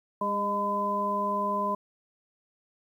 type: harmonic tone with a mistuned harmonic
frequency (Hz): 202.6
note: G#3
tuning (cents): -43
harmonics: 1 / 2 / 3 / 5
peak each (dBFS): -34 / -37 / -33 / -27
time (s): 0.21-1.75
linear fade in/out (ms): 5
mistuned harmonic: 3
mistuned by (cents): +25
effects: 10-bit